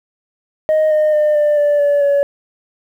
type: tone with pitch steps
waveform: sine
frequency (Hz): 622.3 / 612.7 / 603.2 / 593.9 / 584.7 / 575.6 / 566.7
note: D#5 / D#5 / D5 / D5 / D5 / D5 / C#5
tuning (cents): 0 / -27 / +46 / +19 / -8 / -35 / +38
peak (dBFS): -8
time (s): 0.69-2.23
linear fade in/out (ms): 0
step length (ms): 220
effects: tanh soft clip ceiling -9 dBFS + 8-bit